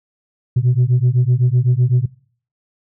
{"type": "beating tone pair", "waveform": "sine", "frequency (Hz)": [120.7, 128.6], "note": ["B2", "C3"], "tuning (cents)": [-39, -30], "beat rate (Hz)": 7.9, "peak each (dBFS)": -13, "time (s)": [0.56, 2.06], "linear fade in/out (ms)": 10, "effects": ["noise-tail reverb RT60 0.5 s tail -22 dB re dry", "tanh soft clip ceiling -8 dBFS"]}